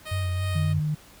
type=tone with tremolo; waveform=10% pulse; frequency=622.3 Hz; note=D#5; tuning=in tune; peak=-25 dBFS; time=0.05-0.74 s; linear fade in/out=20 ms; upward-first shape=sine; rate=2.7 Hz; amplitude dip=45%
type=tone with vibrato; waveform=sine; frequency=92.5 Hz; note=F#2; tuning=in tune; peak=-24 dBFS; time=0.11-0.8 s; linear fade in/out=10 ms; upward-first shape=sine; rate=3.6 Hz; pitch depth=51 cents each way
type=tone; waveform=sine; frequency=151.9 Hz; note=D#3; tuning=41 cents flat; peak=-23 dBFS; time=0.55-0.95 s; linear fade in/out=10 ms
effects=pink hiss -51 dBFS RMS until 1.2 s